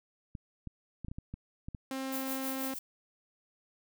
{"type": "clicks", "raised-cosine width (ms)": 5, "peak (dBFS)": -28, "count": 9, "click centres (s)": [0.352, 0.673, 1.047, 1.084, 1.115, 1.185, 1.34, 1.685, 1.748]}
{"type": "tone", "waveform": "sawtooth", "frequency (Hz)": 265.8, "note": "C4", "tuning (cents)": 27, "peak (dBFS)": -31, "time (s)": [1.91, 2.74], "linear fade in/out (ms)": 2}
{"type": "noise with tremolo", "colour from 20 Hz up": "violet", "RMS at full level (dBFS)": -37, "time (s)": [2.12, 2.79], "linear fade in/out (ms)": 5, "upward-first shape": "triangle", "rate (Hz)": 6.2, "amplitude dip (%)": 75}
{"effects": []}